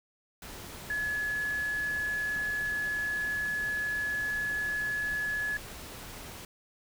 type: tone in noise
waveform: sine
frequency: 1701 Hz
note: G#6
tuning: 41 cents sharp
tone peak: -29 dBFS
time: 0.9-5.57 s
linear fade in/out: 2 ms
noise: pink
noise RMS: -44 dBFS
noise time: 0.42-6.45 s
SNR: +12 dB
effects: none